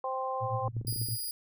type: harmonic tone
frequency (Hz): 261.6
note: C4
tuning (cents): 0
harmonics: 2 / 3 / 4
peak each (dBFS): -35 / -35 / -35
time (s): 0.04-0.68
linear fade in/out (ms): 2
type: tone with tremolo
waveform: sine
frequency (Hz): 115.2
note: A#2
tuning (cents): -20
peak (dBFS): -28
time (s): 0.4-1.18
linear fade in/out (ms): 50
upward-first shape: triangle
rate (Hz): 8.5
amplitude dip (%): 100
type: clicks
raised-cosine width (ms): 3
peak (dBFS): -30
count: 9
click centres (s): 0.684 / 0.767 / 0.813 / 0.849 / 0.881 / 0.926 / 0.961 / 1.016 / 1.087
type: tone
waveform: 5% pulse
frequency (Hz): 4889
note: D#8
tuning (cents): -31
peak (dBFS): -27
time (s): 0.87-1.31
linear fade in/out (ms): 2
effects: none